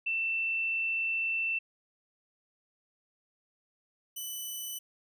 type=tone pair in turn; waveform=sine / 5% pulse; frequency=2676 / 2989 Hz; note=E7 / F#7; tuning=+25 / +17 cents; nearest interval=major second; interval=192 cents; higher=second; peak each=-28 dBFS; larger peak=neither; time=0.06-1.59 / 4.16-4.79 s; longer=first; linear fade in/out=10 ms; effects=none

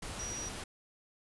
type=tone in noise; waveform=sine; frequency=5780 Hz; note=F#8; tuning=41 cents flat; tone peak=-39 dBFS; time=0.19-0.49 s; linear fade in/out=5 ms; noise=pink; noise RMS=-42 dBFS; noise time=0.02-0.64 s; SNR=0 dB; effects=resampled to 24000 Hz

